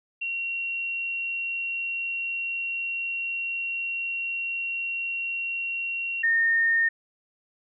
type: tone pair in turn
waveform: sine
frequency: 2742 / 1830.1 Hz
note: F7 / A#6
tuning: -32 / -32 cents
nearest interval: perfect fifth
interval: 700 cents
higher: first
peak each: -27 / -19 dBFS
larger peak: second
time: 0.21-6.23 / 6.23-6.89 s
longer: first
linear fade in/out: 10 ms
effects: none